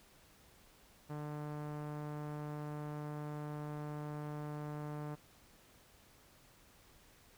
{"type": "tone with low-pass filter", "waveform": "sawtooth", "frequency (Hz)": 149.1, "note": "D3", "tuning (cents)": 27, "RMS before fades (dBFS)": -43, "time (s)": [1.09, 5.16], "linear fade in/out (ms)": 20, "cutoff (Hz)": 1200, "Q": 1.1, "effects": ["pink hiss -64 dBFS RMS until 7.37 s"]}